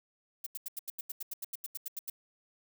violet noise bursts, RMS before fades -38 dBFS, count 16, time 0.44-2.1 s, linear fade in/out 5 ms, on 25 ms, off 84 ms, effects none

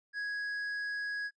sine tone with hard clipping, 1663 Hz, G#6, 2 cents sharp, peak -35 dBFS, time 0.13-1.31 s, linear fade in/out 50 ms, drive 5 dB, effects noise-tail reverb RT60 0.1 s tail -25 dB re dry + resampled to 22050 Hz

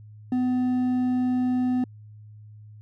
triangle tone with hard clipping, 251.3 Hz, B3, 30 cents sharp, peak -22 dBFS, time 0.32-1.84 s, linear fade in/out 2 ms, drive 7 dB, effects added 106 Hz sine -43 dBFS peak until 2.81 s

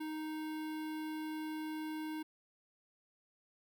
square tone with notch filter, 311.1 Hz, D#4, in tune, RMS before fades -41 dBFS, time 0-2.23 s, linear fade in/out 10 ms, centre 6700 Hz, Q 0.89, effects none

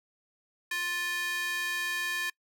square tone with high-pass filter, 350.9 Hz, F4, 8 cents sharp, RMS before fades -32 dBFS, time 0.71-2.3 s, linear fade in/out 5 ms, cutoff 1900 Hz, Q 2.8, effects noise-tail reverb RT60 0.1 s tail -24 dB re dry

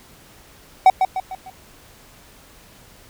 triangle tone with echo, 755 Hz, F#5, 35 cents sharp, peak -4 dBFS, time 0.86-0.9 s, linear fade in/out 2 ms, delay 150 ms, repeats 4, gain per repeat -7 dB, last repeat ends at 1.5 s, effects pink hiss -48 dBFS RMS until 3.09 s

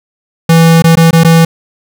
square tone with dropouts, 164.81 Hz, E3, in tune, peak -3 dBFS, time 0.49-1.45 s, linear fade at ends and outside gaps 5 ms, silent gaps 0.822-0.841 / 0.955-0.971 / 1.109-1.129 / 1.236-1.246 s, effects none

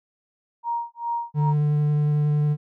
sine tone with tremolo, 939 Hz, A#5, 12 cents sharp, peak -22 dBFS, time 0.63-1.54 s, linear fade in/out 50 ms, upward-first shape sine, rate 2.5 Hz, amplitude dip 100%
triangle tone with vibrato, 148.6 Hz, D3, 21 cents sharp, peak -16 dBFS, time 1.34-2.57 s, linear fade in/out 50 ms, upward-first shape sine, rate 11 Hz, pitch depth 8 cents each way
effects none

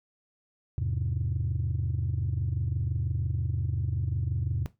sine chord, E augmented, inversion none, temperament just, 82.41 / 103.01 / 128.76 Hz, E2 / G#2 / B#2, 0 / -14 / -27 cents, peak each -30 dBFS, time 0.78-4.66 s, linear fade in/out 0 ms, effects noise-tail reverb RT60 0.2 s tail -17 dB re dry + tanh soft clip ceiling -21 dBFS

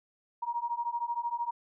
sine beating tone pair, 939 / 952 Hz, A#5 / A#5, +12 / +36 cents, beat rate 13 Hz, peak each -34 / -33 dBFS, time 0.42-1.51 s, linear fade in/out 10 ms, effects none

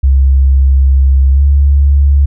sine tone with pitch glide, 67.2 to 70.34 Hz, C2 to C#2, +47 to +26 cents, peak -4 dBFS, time 0.03-2.26 s, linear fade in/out 10 ms, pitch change +79 cents, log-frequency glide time 1.32-1.42 s, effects none

